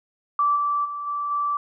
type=tone with level steps; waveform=sine; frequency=1163 Hz; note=D6; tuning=17 cents flat; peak=-17 / -20 / -28 / -24 / -21 dBFS; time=0.39-1.57 s; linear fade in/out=2 ms; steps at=0.55 / 0.84 / 1.06 / 1.3 s; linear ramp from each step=20 ms; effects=none